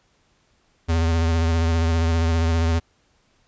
square tone with vibrato, 82.4 Hz, E2, in tune, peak -18 dBFS, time 0.88-2.8 s, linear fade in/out 20 ms, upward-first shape triangle, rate 15 Hz, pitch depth 42 cents each way, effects pink hiss -63 dBFS RMS until 3.47 s + resampled to 16000 Hz

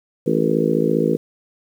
harmonic tone with a mistuned harmonic, 55 Hz, A1, in tune, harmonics 3 / 4 / 5 / 6 / 7 / 8 / 9, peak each -23 / -23 / -23 / -23 / -23 / -23 / -23 dBFS, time 0.26-1.17 s, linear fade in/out 10 ms, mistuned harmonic 9, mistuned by -44 cents, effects 8-bit

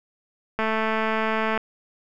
click train, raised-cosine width 0.5 ms, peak -10 dBFS, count 218, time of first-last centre 0.59-1.576 s, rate 220 Hz, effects none

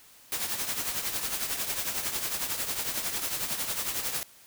white noise with tremolo, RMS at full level -29 dBFS, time 0.32-4.23 s, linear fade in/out 0 ms, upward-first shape triangle, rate 11 Hz, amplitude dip 65%, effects white hiss -55 dBFS RMS until 4.46 s

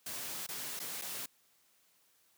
white noise with dropouts, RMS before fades -41 dBFS, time 0.06-1.26 s, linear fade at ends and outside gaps 5 ms, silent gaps 0.466-0.487 / 0.793-0.799 / 1.015-1.019 s, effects white hiss -70 dBFS RMS until 2.37 s + high-pass 100 Hz 12 dB/octave

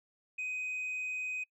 sine tone, 2508 Hz, D#7, 13 cents sharp, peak -32 dBFS, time 0.38-1.44 s, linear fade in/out 10 ms, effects noise-tail reverb RT60 0.1 s tail -26 dB re dry + tanh soft clip ceiling -33 dBFS

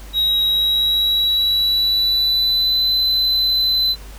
triangle tone with pitch glide, 3826 to 4032 Hz, A#7 to B7, +44 to +35 cents, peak -13 dBFS, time 0.13-3.96 s, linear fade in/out 50 ms, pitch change +91 cents, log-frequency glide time 0.39-2.95 s, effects added 50 Hz sine -34 dBFS peak until 4.18 s + pink hiss -42 dBFS RMS until 4.18 s

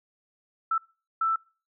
sine tone bursts at uneven times, 1326 Hz, E6, 10 cents sharp, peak -22 dBFS, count 2, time 0.71-0.78 / 1.21-1.36 s, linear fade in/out 5 ms, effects noise-tail reverb RT60 0.4 s tail -26 dB re dry

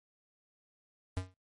square tone with exponential decay, 92.5 Hz, F#2, in tune, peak -29 dBFS, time 1.17-1.34 s, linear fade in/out 0 ms, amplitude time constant 35 ms, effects noise-tail reverb RT60 0.2 s tail -20 dB re dry + MP3 48 kbps

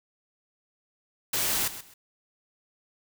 white noise with echo, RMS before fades -27 dBFS, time 1.33-1.68 s, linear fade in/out 5 ms, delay 130 ms, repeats 2, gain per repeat -13 dB, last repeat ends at 1.94 s, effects none

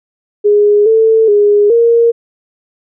sine tone with pitch steps, 414 / 444.9 / 412.3 / 466.1 Hz, G#4 / A4 / G#4 / A#4, -5 / +19 / -13 / 0 cents, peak -5 dBFS, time 0.44-2.12 s, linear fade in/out 20 ms, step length 420 ms, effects none

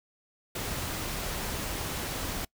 pink noise, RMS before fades -34 dBFS, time 0.55-2.45 s, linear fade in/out 5 ms, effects noise-tail reverb RT60 0.1 s tail -24 dB re dry

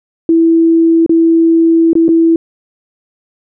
sine tone with dropouts, 329.6 Hz, E4, in tune, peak -5 dBFS, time 0.29-2.36 s, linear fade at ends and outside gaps 2 ms, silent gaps 1.063-1.094 / 1.932-1.953 / 2.082-2.089 s, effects none

